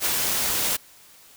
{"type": "noise with ADSR envelope", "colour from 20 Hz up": "white", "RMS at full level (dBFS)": -21, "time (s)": [0, 0.77], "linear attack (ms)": 59, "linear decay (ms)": 11, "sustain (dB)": -3, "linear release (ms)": 13, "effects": ["white hiss -51 dBFS RMS until 1.36 s"]}